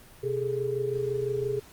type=tone cluster; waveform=sine; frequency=126.9 / 409 / 434.9 Hz; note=B2 / G#4 / A4; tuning=+47 / -26 / -20 cents; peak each=-35 / -28 / -32 dBFS; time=0.23-1.6 s; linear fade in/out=10 ms; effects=pink hiss -52 dBFS RMS until 1.72 s + Opus 32 kbps